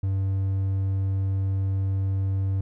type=tone; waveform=triangle; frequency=96.6 Hz; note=G2; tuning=25 cents flat; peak=-20 dBFS; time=0.03-2.61 s; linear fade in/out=5 ms; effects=none